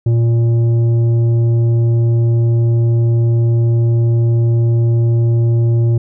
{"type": "tone with tanh clipping", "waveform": "triangle", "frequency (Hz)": 116.54, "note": "A#2", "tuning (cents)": 0, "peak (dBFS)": -11, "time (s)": [0.06, 5.98], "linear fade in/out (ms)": 5, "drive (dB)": 12, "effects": []}